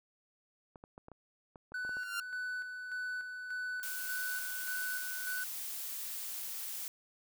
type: clicks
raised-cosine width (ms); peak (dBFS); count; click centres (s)
1; -36; 10; 0.758 / 0.839 / 0.979 / 1.084 / 1.117 / 1.558 / 1.72 / 1.85 / 1.893 / 1.969
type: tone with tremolo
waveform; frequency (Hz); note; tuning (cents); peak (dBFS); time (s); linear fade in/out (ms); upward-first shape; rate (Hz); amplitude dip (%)
triangle; 1495; F#6; +17; -34; 1.74-5.44; 5; square; 1.7; 45
type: tone with exponential growth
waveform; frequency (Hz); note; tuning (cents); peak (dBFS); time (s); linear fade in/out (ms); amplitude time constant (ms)
sawtooth; 1394; F6; -4; -29; 1.84-2.2; 2; 78
type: noise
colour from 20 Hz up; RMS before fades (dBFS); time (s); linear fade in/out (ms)
blue; -41; 3.83-6.88; 0
effects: none